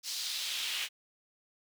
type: noise with high-pass filter sweep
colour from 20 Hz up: brown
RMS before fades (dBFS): -36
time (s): 0.03-0.89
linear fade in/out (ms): 50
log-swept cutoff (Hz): 4800 to 2700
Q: 2.1
effects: none